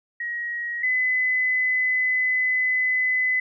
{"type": "tone pair in turn", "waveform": "sine", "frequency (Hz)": [1895, 2015], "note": ["A#6", "B6"], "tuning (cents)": [28, 34], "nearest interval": "minor second", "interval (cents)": 106, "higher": "second", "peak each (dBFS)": [-26, -19], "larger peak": "second", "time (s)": [[0.2, 0.83], [0.83, 3.4]], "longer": "second", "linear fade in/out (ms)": 5, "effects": []}